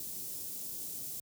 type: band-stop noise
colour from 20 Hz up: white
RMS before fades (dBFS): -41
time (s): 0-1.2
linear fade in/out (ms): 2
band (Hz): 350 to 6900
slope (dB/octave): 12
effects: high-pass 80 Hz 12 dB/octave

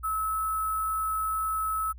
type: tone with sample-and-hold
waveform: sine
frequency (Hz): 1299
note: E6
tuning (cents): -26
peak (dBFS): -26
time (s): 0.03-1.93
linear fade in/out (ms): 20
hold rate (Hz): 11025
effects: added 60 Hz sine -42 dBFS peak until 1.98 s

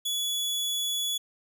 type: tone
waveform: sawtooth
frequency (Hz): 3400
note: G#7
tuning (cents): +40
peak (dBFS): -24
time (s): 0.05-1.18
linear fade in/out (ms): 10
effects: none

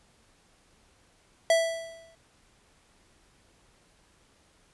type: tone with exponential decay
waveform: square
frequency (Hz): 659.3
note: E5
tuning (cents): 0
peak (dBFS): -18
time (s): 1.5-2.15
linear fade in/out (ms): 2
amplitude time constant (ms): 140
effects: pink hiss -63 dBFS RMS until 4.73 s + resampled to 24000 Hz

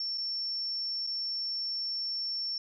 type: tone with dropouts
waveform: sine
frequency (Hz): 5430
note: F8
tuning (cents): -50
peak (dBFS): -31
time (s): 0-2.58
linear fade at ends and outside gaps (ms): 2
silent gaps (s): 0.176-0.18 / 1.067-1.072
effects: none

